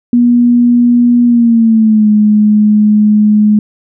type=tone with pitch glide; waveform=sine; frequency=241 to 211 Hz; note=B3 to G#3; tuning=-42 to +28 cents; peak=-4 dBFS; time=0.13-3.59 s; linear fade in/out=2 ms; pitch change=-230 cents; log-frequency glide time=1.25-2.09 s; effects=none